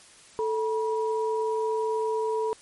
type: tone pair together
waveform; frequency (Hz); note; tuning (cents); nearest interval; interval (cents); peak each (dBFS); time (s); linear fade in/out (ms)
sine; 440 / 963.5; A4 / B5; 0 / -43; octave + major second; 1357; -25 / -30; 0.39-2.53; 0
effects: white hiss -52 dBFS RMS until 2.61 s + MP3 48 kbps